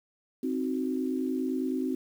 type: chord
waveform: sine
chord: C diminished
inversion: none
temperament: equal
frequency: 261.6 / 311.1 / 370 Hz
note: C4 / Eb4 / Gb4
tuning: 0 / 0 / 0 cents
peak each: -29 / -34 / -34 dBFS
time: 0.43-1.95 s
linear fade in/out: 5 ms
effects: 9-bit